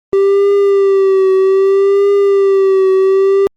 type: tone with vibrato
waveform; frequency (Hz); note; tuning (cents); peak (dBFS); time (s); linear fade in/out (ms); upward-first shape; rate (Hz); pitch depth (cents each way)
triangle; 390.8; G4; -5; -5; 0.13-3.47; 0; triangle; 0.63; 53
effects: Opus 24 kbps